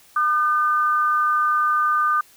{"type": "tone pair together", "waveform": "sine", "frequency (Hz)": [1209, 1523.2], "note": ["D6", "F#6"], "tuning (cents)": [50, 50], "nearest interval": "major third", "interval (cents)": 400, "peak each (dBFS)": [-17, -24], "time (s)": [0.16, 2.21], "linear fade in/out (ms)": 5, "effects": ["white hiss -52 dBFS RMS until 2.36 s"]}